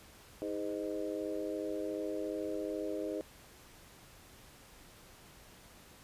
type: harmonic tone with a mistuned harmonic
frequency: 102.6 Hz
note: G#2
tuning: 21 cents flat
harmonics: 3 / 4 / 5 / 6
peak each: -39 / -40 / -41 / -42 dBFS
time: 0.42-3.21 s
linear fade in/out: 0 ms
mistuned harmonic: 3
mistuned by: +47 cents
effects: pink hiss -57 dBFS RMS until 6.03 s + resampled to 32000 Hz